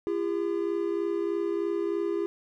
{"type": "tone pair together", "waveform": "triangle", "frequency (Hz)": [340, 403.2], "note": ["F4", "G4"], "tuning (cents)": [-46, 49], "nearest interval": "minor third", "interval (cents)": 295, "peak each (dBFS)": -27, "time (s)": [0.07, 2.26], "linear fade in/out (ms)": 0, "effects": []}